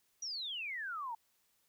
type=exponential sweep; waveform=sine; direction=down; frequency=5920 to 880 Hz; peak=-38 dBFS; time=0.22-1.15 s; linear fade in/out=5 ms; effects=white hiss -75 dBFS RMS until 1.68 s